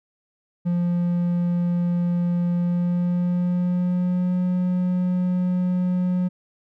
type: tone with pitch glide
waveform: triangle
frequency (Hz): 174.61 to 180.87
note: F3 to F#3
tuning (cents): 0 to -39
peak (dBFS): -17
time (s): 0.65-6.29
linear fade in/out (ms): 20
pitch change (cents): +61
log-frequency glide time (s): 2.55-4.38
effects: none